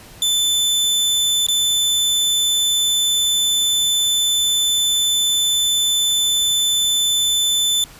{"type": "tone with dropouts", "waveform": "sawtooth", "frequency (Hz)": 3520, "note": "A7", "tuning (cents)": 0, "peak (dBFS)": -12, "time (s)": [0.22, 7.84], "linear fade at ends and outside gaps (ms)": 1, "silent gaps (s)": [1.466, 1.485], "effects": ["pink hiss -42 dBFS RMS until 7.99 s", "resampled to 32000 Hz"]}